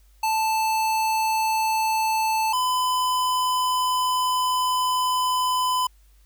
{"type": "tone pair in turn", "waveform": "square", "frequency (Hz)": [880, 1008.9], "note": ["A5", "B5"], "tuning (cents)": [0, 37], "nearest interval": "major second", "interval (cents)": 237, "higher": "second", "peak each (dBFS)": [-21, -21], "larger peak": "neither", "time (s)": [[0.23, 2.53], [2.53, 5.87]], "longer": "second", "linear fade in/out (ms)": 5, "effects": ["added 50 Hz sine -52 dBFS peak until 6.25 s", "white hiss -64 dBFS RMS until 6.25 s"]}